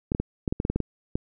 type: clicks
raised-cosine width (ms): 3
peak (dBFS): -12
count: 11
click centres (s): 0.119 / 0.149 / 0.2 / 0.478 / 0.525 / 0.601 / 0.651 / 0.7 / 0.76 / 0.803 / 1.155
effects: none